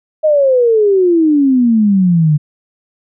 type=exponential sweep; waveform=sine; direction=down; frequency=632 to 145.7 Hz; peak=-7 dBFS; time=0.23-2.38 s; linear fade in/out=20 ms; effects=none